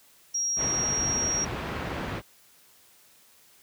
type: tone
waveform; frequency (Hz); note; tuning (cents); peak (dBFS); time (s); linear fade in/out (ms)
sine; 5640; F8; +16; -25; 0.34-1.45; 10
type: low-pass noise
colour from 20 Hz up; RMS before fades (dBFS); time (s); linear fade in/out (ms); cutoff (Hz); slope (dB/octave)
pink; -32; 0.56-2.22; 50; 2400; 12
effects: white hiss -58 dBFS RMS until 3.62 s + high-pass 60 Hz 12 dB/octave